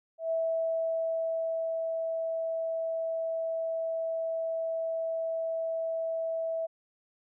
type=tone with ADSR envelope; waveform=sine; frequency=654 Hz; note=E5; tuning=14 cents flat; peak=-26 dBFS; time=0.18-6.67 s; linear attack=130 ms; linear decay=1500 ms; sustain=-3 dB; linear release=18 ms; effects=none